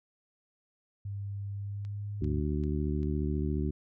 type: tone with pitch glide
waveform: sine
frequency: 100 to 102.57 Hz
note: G2 to G#2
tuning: +35 to -21 cents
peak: -34 dBFS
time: 1.05-2.4 s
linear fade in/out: 5 ms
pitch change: +44 cents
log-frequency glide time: 1.53-2.08 s
type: click train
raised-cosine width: 0.2 ms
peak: -38 dBFS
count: 4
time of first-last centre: 1.85-3.031 s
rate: 2.54 Hz
type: harmonic tone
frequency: 74.3 Hz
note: D2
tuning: 21 cents sharp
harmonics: 1 / 2 / 3 / 4 / 5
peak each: -31 / -34 / -36 / -37 / -38 dBFS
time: 2.21-3.71 s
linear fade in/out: 10 ms
effects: none